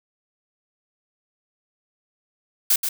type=noise with echo; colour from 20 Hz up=blue; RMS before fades=-17 dBFS; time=2.7-2.76 s; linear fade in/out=5 ms; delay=130 ms; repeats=1; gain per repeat=-7 dB; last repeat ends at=2.89 s; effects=none